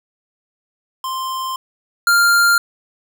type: tone pair in turn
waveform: square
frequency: 1046.5 / 1396.9 Hz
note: C6 / F6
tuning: 0 / 0 cents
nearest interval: perfect fourth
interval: 500 cents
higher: second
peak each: -22 / -11 dBFS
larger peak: second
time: 1.04-1.56 / 2.07-2.58 s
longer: first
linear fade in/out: 2 ms
effects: none